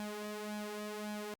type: tone with flanger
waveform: sawtooth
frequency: 210 Hz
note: G#3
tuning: 19 cents sharp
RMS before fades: -42 dBFS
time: 0-1.34 s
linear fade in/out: 0 ms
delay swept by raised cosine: 1.2 to 3.1 ms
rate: 1.8 Hz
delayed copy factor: +0.7
effects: Opus 48 kbps